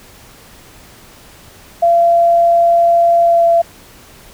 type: tone with pitch glide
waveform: sine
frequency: 683 to 677.1 Hz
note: F5 to E5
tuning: -39 to +46 cents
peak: -7 dBFS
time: 1.82-3.62 s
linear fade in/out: 10 ms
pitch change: -15 cents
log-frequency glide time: 3.23-3.47 s
effects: pink hiss -41 dBFS RMS until 4.33 s